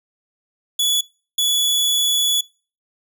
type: tone bursts at uneven times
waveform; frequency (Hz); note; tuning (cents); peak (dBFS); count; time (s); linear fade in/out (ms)
sawtooth; 3414; G#7; +47; -13; 2; 0.79-1.01 / 1.38-2.41; 5
effects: noise-tail reverb RT60 0.4 s tail -25 dB re dry